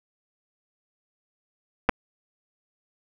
clicks, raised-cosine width 0.5 ms, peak -4 dBFS, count 2, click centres 1.89 / 1.894 s, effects none

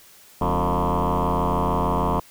sine tone with frequency modulation, 449.2 Hz, A4, 36 cents sharp, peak -17 dBFS, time 0.41-2.2 s, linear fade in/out 5 ms, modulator 86.4 Hz, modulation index 7.6, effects tanh soft clip ceiling -16 dBFS + white hiss -50 dBFS RMS until 2.3 s

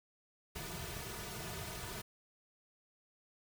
pink noise with comb filter, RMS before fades -44 dBFS, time 0.55-2.02 s, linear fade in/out 10 ms, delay 3.7 ms, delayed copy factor -0.95, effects none

